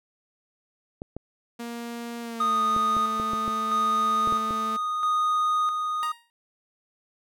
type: clicks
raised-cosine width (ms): 2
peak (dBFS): -21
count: 10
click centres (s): 1.019 / 1.166 / 2.764 / 2.967 / 3.199 / 3.334 / 3.479 / 4.274 / 4.324 / 4.508
type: tone with pitch glide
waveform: sawtooth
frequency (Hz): 235.4 to 220.9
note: A#3 to A3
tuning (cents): +17 to +7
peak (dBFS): -29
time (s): 1.59-4.77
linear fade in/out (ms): 10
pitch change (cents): -110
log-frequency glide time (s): 2.21-2.62
type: tone with tremolo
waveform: triangle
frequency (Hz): 1238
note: D#6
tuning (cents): -9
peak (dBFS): -19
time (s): 2.4-6.12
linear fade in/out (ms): 5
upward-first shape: square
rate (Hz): 0.76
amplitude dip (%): 40
type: tone with exponential decay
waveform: 15% pulse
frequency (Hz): 938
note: A#5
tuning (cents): +11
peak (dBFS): -24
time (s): 6.03-6.3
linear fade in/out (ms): 0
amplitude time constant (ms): 57
effects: none